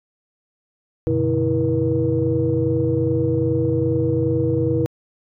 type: tone cluster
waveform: sine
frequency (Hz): 93.3 / 122.7 / 145.2 / 324.9 / 478.7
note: F#2 / B2 / D3 / E4 / A#4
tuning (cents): +15 / -11 / -19 / -25 / +46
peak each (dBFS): -26 / -22 / -26 / -21 / -21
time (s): 1.07-4.86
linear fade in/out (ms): 0
effects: tanh soft clip ceiling -7 dBFS